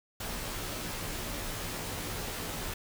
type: noise with comb filter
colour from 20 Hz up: pink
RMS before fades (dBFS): -37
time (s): 0.2-2.74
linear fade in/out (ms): 5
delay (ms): 15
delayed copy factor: -0.7
effects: none